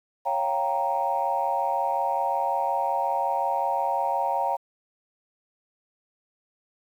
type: chord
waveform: sine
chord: G half-diminished seventh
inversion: second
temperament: equal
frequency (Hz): 554.4 / 698.5 / 784 / 932.3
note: Db5 / F5 / G5 / Bb5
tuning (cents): 0 / 0 / 0 / 0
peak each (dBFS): -30 / -29 / -27 / -26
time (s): 0.25-4.57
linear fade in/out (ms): 20
effects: tanh soft clip ceiling -13 dBFS + 9-bit